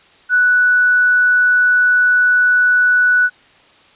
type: tone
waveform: sine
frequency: 1480 Hz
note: F#6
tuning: in tune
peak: -9 dBFS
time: 0.29-3.3 s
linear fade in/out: 50 ms
effects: white hiss -48 dBFS RMS until 3.95 s + resampled to 8000 Hz